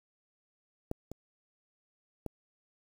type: clicks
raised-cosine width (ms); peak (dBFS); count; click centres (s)
2; -20 / -28 / -23; 3; 0.914 / 1.116 / 2.263
effects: 8-bit